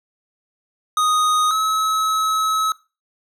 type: tone pair in turn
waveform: square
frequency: 1244.5 / 1287.6 Hz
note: D#6 / E6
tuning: 0 / -41 cents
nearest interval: minor second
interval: 59 cents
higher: second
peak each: -16 / -18 dBFS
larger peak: first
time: 0.97-1.51 / 1.51-2.72 s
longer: second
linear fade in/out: 2 ms
effects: noise-tail reverb RT60 0.3 s tail -19 dB re dry + low-pass 12000 Hz 12 dB/octave